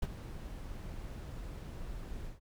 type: noise with ADSR envelope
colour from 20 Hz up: brown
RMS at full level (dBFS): -31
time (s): 0.02-2.4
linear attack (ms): 7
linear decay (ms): 35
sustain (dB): -12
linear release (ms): 140
effects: none